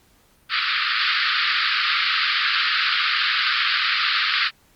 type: band-pass noise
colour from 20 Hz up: pink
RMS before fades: -21 dBFS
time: 0.49-4.51 s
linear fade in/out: 50 ms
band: 1200 to 4800 Hz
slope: 96 dB/octave
effects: pink hiss -58 dBFS RMS until 4.75 s + Opus 48 kbps